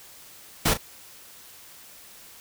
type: noise with echo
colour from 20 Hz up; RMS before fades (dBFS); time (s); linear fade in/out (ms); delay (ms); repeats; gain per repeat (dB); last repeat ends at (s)
pink; -21; 0.65-0.74; 10; 36; 1; -11; 0.776
effects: white hiss -48 dBFS RMS until 2.4 s